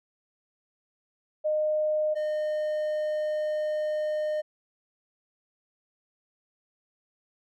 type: tone pair in turn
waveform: sine / triangle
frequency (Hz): 613 / 610.5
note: D#5 / D#5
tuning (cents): -26 / -33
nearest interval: unison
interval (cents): 7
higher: first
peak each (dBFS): -23 / -24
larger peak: first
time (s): 1.44-2.15 / 2.15-4.42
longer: second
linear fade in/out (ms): 20
effects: none